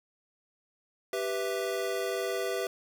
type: chord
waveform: square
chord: E minor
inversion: first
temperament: equal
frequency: 392 / 493.9 / 659.3 Hz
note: G4 / B4 / E5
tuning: 0 / 0 / 0 cents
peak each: -34 / -35 / -36 dBFS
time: 1.13-2.67 s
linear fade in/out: 2 ms
effects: none